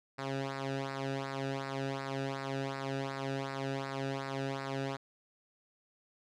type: tone with flanger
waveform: sawtooth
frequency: 135.9 Hz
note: C#3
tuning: 34 cents flat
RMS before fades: -37 dBFS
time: 0.18-4.97 s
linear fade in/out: 10 ms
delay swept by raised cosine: 0.31 to 0.96 ms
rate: 2.7 Hz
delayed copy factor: -0.8
effects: low-pass 5000 Hz 12 dB/octave